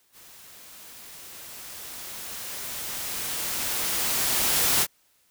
white noise with level ramp, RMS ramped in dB -50 to -21 dBFS, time 0.12-4.87 s, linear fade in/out 50 ms, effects white hiss -65 dBFS RMS until 5.3 s

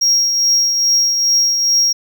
triangle tone with tremolo, 5600 Hz, F8, 4 cents sharp, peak -8 dBFS, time 0.01-1.93 s, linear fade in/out 10 ms, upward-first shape triangle, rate 2.4 Hz, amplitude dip 45%, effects none

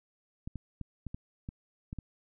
clicks, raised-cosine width 5 ms, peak -26 dBFS, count 8, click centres 0.475 / 0.557 / 0.813 / 1.067 / 1.145 / 1.489 / 1.929 / 1.987 s, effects none

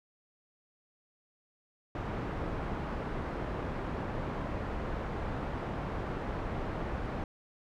pink low-pass noise, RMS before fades -36 dBFS, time 1.95-7.24 s, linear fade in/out 2 ms, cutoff 1300 Hz, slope 12 dB/octave, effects none

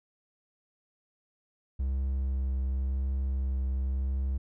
triangle tone with vibrato, 66.2 Hz, C2, 21 cents sharp, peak -25 dBFS, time 1.79-4.38 s, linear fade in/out 10 ms, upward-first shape triangle, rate 0.93 Hz, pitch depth 18 cents each way, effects none

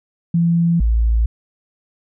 sine tone pair in turn, 169.2 / 56.46 Hz, E3 / A1, +45 / +45 cents, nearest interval octave + perfect fifth, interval 1900 cents, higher first, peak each -12 dBFS, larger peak neither, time 0.34-0.8 / 0.8-1.26 s, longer neither, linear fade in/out 5 ms, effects none

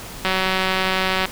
click train, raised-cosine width 0.3 ms, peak -4 dBFS, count 190, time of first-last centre 0.25-1.255 s, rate 188 Hz, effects pink hiss -35 dBFS RMS until 1.31 s

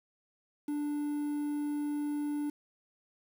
triangle tone with quantisation, 293.7 Hz, D4, in tune, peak -29 dBFS, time 0.68-2.5 s, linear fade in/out 5 ms, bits 9, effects none

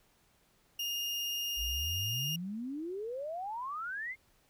35% pulse tone, 2831 Hz, F7, 23 cents sharp, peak -32 dBFS, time 0.79-2.36 s, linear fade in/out 5 ms
sine exponential sweep, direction up, 52.7 to 2169 Hz, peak -36 dBFS, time 1.56-4.16 s, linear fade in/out 50 ms
effects pink hiss -69 dBFS RMS until 4.49 s

